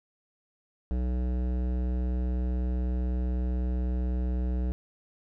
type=tone with hard clipping; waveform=sine; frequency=62 Hz; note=B1; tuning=7 cents sharp; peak=-28 dBFS; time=0.91-4.72 s; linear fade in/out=0 ms; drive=15 dB; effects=none